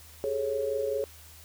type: tone cluster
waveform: sine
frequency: 402.1 / 427 / 550 Hz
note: G4 / G#4 / C#5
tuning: +44 / +48 / -14 cents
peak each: -37 / -30 / -30 dBFS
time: 0.24-1.04 s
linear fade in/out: 0 ms
effects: added 79 Hz sine -52 dBFS peak until 1.44 s + white hiss -52 dBFS RMS until 1.44 s